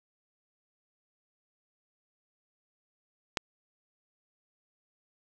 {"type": "click", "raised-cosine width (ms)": 0.2, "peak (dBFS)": -10, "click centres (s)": 3.372, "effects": []}